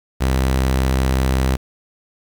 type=tone; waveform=sawtooth; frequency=65.41 Hz; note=C2; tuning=in tune; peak=-11 dBFS; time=0.2-1.57 s; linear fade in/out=20 ms; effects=7-bit